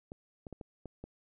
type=clicks; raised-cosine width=2 ms; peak=-30 dBFS; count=6; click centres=0.119 / 0.468 / 0.527 / 0.612 / 0.857 / 1.04 s; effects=none